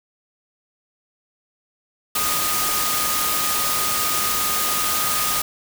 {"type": "tone in noise", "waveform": "sine", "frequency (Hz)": 1238, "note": "D#6", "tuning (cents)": -9, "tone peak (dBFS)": -26, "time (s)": [2.15, 5.42], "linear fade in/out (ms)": 5, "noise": "white", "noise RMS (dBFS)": -22, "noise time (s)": [2.15, 5.42], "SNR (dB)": -7, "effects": []}